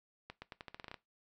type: accelerating click train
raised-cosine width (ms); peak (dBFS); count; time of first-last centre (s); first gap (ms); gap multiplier
0.3; -29; 11; 0.3-0.943; 120; 0.85
effects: noise-tail reverb RT60 0.2 s tail -18 dB re dry